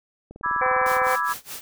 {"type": "click train", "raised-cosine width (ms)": 2, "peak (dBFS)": -27, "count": 16, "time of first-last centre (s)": [0.31, 1.068], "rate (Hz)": 19.8}
{"type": "chord", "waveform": "sine", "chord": "E dominant seventh", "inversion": "second", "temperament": "equal", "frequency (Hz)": [987.8, 1174.7, 1318.5, 1661.2], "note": ["B5", "D6", "E6", "G#6"], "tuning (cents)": [0, 0, 0, 0], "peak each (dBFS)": -27, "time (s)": [0.43, 1.34], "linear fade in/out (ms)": 20}
{"type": "harmonic tone", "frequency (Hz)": 255.9, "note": "C4", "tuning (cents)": -38, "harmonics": [2, 3, 4, 5, 6, 7, 8, 9], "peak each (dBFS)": [-25, -26, -29, -32, -35, -32, -37, -33], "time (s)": [0.61, 1.16], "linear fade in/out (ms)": 10}
{"type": "noise with tremolo", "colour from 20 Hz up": "white", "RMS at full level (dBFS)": -34, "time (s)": [0.86, 1.61], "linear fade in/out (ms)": 0, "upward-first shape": "sine", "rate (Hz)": 4.8, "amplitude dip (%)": 95}
{"effects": []}